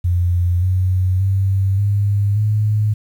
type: tone with pitch steps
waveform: sine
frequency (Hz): 88.3 / 92.48 / 96.85 / 101.43 / 106.23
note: F2 / F#2 / G2 / G#2 / G#2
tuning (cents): +20 / 0 / -20 / -40 / +40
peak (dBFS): -13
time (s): 0.04-2.94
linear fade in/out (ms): 10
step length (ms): 580
effects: 8-bit